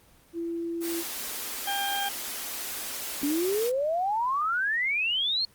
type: tone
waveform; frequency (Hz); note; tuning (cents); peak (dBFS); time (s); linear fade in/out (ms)
sine; 336.6; E4; +36; -29; 0.33-1.04; 50
type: high-pass noise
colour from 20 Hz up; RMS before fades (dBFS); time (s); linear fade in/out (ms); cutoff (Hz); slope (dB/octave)
white; -35; 0.8-3.72; 50; 210; 96
type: harmonic tone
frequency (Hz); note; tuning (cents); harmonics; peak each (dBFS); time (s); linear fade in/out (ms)
798; G5; +31; 1 / 2 / 3 / 4; -30 / -34 / -43 / -33; 1.67-2.09; 5
type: exponential sweep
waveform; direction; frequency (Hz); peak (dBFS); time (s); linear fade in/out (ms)
sine; up; 277.2 to 4366; -24; 3.23-5.45; 2
effects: pink hiss -58 dBFS RMS until 5.54 s + Opus 24 kbps